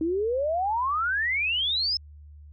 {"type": "exponential sweep", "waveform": "sine", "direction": "up", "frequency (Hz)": [311.1, 5290], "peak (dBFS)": -23, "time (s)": [0.01, 1.97], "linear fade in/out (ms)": 2, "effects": ["added 74 Hz sine -44 dBFS peak until 2.52 s"]}